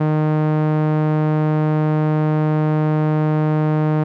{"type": "tone with low-pass filter", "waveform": "sawtooth", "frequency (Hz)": 153.8, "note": "D#3", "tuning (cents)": -20, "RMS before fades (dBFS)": -17, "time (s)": [0, 4.04], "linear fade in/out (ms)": 10, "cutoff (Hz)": 1200, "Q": 0.64, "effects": []}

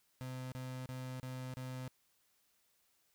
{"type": "tone bursts", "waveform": "35% pulse", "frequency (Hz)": 128.5, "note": "C3", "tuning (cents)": -31, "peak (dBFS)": -40, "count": 5, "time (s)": [0.21, 1.88], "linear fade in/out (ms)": 0, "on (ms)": 310, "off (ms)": 30, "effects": ["white hiss -75 dBFS RMS until 3.14 s"]}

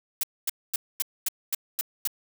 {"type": "noise bursts", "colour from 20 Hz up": "blue", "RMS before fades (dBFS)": -26, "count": 8, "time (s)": [0.21, 2.074], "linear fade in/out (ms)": 2, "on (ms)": 23, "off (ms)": 240, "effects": []}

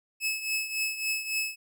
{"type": "tone with tremolo", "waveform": "sawtooth", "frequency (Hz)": 2592, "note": "E7", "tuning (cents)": -30, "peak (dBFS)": -22, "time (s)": [0.2, 1.56], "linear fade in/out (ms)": 50, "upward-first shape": "triangle", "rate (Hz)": 3.6, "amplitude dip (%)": 75, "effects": []}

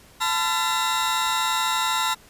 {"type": "tone cluster", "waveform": "35% pulse", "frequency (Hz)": [881, 1013, 1363, 3782], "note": ["A5", "B5", "F6", "A#7"], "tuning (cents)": [2, 44, -43, 24], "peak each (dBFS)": -25, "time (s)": [0.2, 2.15], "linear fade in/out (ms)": 20, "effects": ["pink hiss -51 dBFS RMS until 2.29 s", "resampled to 32000 Hz"]}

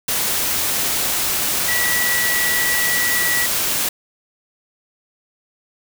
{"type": "tone in noise", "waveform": "sine", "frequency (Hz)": 1945, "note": "B6", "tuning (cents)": -27, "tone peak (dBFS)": -19, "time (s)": [1.68, 3.46], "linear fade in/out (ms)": 5, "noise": "white", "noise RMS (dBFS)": -20, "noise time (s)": [0.08, 3.89], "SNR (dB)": -2, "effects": []}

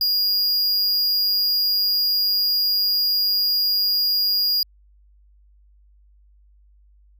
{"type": "tone", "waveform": "square", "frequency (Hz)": 4851, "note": "D#8", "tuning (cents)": -45, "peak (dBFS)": -18, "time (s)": [0.01, 4.63], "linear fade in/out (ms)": 2, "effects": ["added 50 Hz sine -51 dBFS peak until 7.19 s"]}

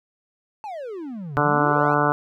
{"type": "exponential two-way sweep", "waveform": "triangle", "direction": "down then up", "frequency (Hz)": [892, 123.6, 892], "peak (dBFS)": -28, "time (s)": [0.64, 1.94], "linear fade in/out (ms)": 0, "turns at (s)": 1.38}
{"type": "harmonic tone", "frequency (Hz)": 146.83, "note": "D3", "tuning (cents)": 0, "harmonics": [1, 2, 3, 4, 5, 6, 7, 8, 9, 10], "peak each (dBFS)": [-26, -26, -26, -26, -26, -26, -26, -26, -26, -26], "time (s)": [1.37, 2.12], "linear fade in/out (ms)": 0}
{"effects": []}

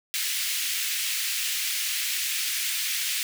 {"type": "high-pass noise", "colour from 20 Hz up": "pink", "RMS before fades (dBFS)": -28, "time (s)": [0.14, 3.23], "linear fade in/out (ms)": 0, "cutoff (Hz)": 2100, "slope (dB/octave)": 24, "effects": []}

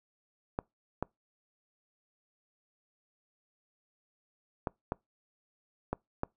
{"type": "clicks", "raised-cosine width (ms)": 1, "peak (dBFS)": -17, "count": 6, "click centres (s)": [0.589, 1.026, 4.672, 4.921, 5.93, 6.234], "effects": ["noise-tail reverb RT60 0.2 s tail -26 dB re dry"]}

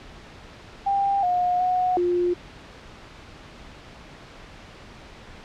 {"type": "tone with pitch steps", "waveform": "sine", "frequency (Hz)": [794, 718, 731, 353.2], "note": ["G5", "F5", "F#5", "F4"], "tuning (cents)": [22, 48, -21, 20], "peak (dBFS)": -19, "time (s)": [0.86, 2.34], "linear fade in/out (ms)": 10, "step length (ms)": 370, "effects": ["pink hiss -44 dBFS RMS until 5.44 s", "low-pass 4000 Hz 12 dB/octave"]}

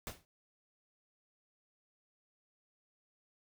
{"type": "noise with exponential decay", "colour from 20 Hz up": "pink", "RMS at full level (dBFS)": -39, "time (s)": [0.07, 0.25], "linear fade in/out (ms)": 0, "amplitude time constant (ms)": 39, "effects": []}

